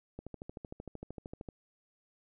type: click train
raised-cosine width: 2 ms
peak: -29 dBFS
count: 18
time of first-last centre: 0.19-1.488 s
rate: 13.1 Hz
effects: none